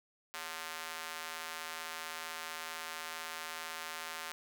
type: tone with high-pass filter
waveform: square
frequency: 81.1 Hz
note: E2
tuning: 28 cents flat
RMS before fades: -43 dBFS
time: 0.34-4.32 s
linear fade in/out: 0 ms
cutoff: 1200 Hz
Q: 0.88
effects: none